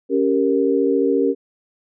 sine chord, G diminished, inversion second, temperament equal, 277.2 / 392 / 466.2 Hz, Db4 / G4 / Bb4, 0 / 0 / 0 cents, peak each -19 dBFS, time 0.09-1.35 s, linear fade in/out 50 ms, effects none

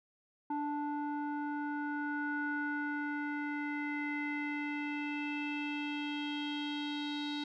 square tone with low-pass filter sweep, 293 Hz, D4, 4 cents flat, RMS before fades -37 dBFS, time 0.5-7.44 s, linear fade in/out 5 ms, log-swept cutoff 1000 to 3900 Hz, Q 5.5, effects none

